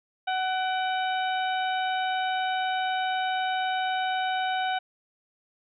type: harmonic tone with a mistuned harmonic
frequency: 748 Hz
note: F#5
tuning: 19 cents sharp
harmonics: 1 / 2 / 3 / 4 / 5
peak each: -26 / -32 / -39 / -37 / -39 dBFS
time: 0.27-4.79 s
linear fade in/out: 10 ms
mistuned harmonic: 3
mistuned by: +64 cents
effects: none